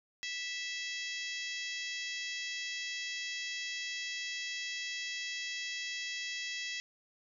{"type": "harmonic tone with a mistuned harmonic", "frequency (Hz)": 657, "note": "E5", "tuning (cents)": -6, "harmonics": [3, 4, 5, 6, 7, 8, 9, 10], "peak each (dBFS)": [-41, -43, -44, -48, -48, -46, -51, -50], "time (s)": [0.23, 6.8], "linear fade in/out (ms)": 0, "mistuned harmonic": 10, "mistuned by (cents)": 27, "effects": []}